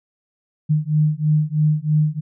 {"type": "beating tone pair", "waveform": "sine", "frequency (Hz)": [151.1, 154.2], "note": ["D3", "D#3"], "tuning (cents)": [50, -15], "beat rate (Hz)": 3.1, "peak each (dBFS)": -18, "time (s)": [0.69, 2.21], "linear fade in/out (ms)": 20, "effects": []}